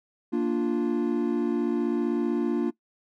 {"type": "chord", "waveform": "triangle", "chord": "Bb major", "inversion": "none", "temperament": "equal", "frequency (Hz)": [233.1, 293.7, 349.2], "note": ["Bb3", "D4", "F4"], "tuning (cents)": [0, 0, 0], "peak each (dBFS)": -25, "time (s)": [0.32, 2.71], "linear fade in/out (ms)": 20, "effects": ["noise-tail reverb RT60 0.1 s tail -19 dB re dry", "tanh soft clip ceiling -12 dBFS"]}